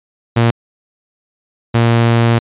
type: tone pair in turn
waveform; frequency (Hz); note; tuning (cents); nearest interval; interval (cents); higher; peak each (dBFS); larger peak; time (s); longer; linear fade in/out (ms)
sawtooth; 116.54 / 116.54; A#2 / A#2; 0 / 0; unison; 0; neither; -5; neither; 0.36-0.51 / 1.74-2.39; second; 10
effects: resampled to 8000 Hz